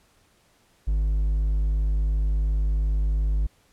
triangle tone with hard clipping, 51.4 Hz, G#1, 17 cents flat, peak -21 dBFS, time 0.87-3.47 s, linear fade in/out 10 ms, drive 6 dB, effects pink hiss -62 dBFS RMS until 3.72 s + low-pass 12000 Hz 12 dB/octave

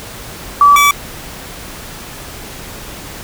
sine / 25% pulse tone pair in turn, 1151 / 1151 Hz, D6 / D6, -35 / -35 cents, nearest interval unison, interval 0 cents, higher neither, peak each -3 dBFS, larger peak neither, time 0.61-0.76 / 0.76-0.91 s, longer neither, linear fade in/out 2 ms, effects pink hiss -30 dBFS RMS until 3.23 s

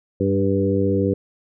harmonic tone with a mistuned harmonic, 97.8 Hz, G2, 4 cents flat, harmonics 1 / 2 / 3 / 4 / 5, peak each -23 / -23 / -23 / -23 / -23 dBFS, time 0.2-1.14 s, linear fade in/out 5 ms, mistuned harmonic 4, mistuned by +15 cents, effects none

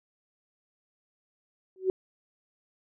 sine tone with exponential growth, 375.8 Hz, F#4, 27 cents sharp, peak -18 dBFS, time 1.76-1.9 s, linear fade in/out 1 ms, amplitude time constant 30 ms, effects none

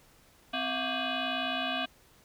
sine tone with frequency modulation, 1118 Hz, C#6, 14 cents sharp, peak -29 dBFS, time 0.53-1.86 s, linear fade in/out 10 ms, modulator 459 Hz, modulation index 5.1, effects pink hiss -61 dBFS RMS until 2.24 s

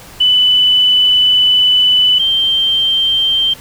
sine tone pair in turn, 2992 / 3145 Hz, F#7 / G7, +19 / +5 cents, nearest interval minor second, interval 86 cents, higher second, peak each -7 / -10 dBFS, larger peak first, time 0.2-2.19 / 2.19-3.54 s, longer first, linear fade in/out 10 ms, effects pink hiss -36 dBFS RMS until 3.6 s

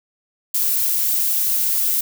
violet noise, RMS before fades -19 dBFS, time 0.54-2.01 s, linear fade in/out 5 ms, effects none

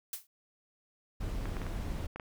blue noise with exponential decay, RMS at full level -34 dBFS, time 0.13-0.27 s, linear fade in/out 2 ms, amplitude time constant 30 ms
brown noise, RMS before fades -36 dBFS, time 1.2-2.07 s, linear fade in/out 10 ms
clicks, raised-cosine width 0.5 ms, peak -26 dBFS, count 6, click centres 1.456 / 1.568 / 1.617 / 1.666 / 2.16 / 2.198 s
effects none

